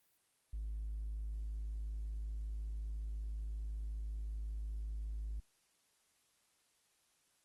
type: tone with hard clipping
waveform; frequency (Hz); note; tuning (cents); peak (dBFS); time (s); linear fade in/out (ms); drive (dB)
sine; 52.7; G#1; +26; -39; 0.53-5.4; 5; 1
effects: white hiss -75 dBFS RMS until 7.44 s + Opus 32 kbps